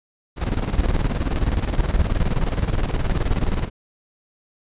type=noise with tremolo; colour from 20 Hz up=brown; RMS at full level=-18 dBFS; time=0.36-3.7 s; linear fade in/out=50 ms; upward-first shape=square; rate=19 Hz; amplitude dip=65%; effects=resampled to 8000 Hz